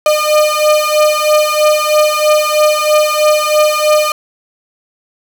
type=beating tone pair; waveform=35% pulse; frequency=605 / 608.1 Hz; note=D#5 / D#5; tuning=-49 / -40 cents; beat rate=3.1 Hz; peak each=-10 dBFS; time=0.06-4.12 s; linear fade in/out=2 ms; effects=none